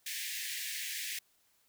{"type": "high-pass noise", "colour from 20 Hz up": "pink", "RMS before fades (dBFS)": -39, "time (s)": [0.06, 1.19], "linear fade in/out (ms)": 5, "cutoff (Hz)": 1700, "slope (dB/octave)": 96, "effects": ["white hiss -71 dBFS RMS until 1.68 s"]}